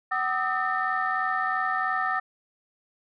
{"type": "tone cluster", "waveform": "sine", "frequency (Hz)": [754, 1209, 1292, 1808], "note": ["F#5", "D6", "E6", "A6"], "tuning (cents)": [32, 50, -35, 47], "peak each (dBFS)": [-29, -31, -28, -28], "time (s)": [0.11, 2.2], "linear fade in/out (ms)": 10, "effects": ["tanh soft clip ceiling -15 dBFS"]}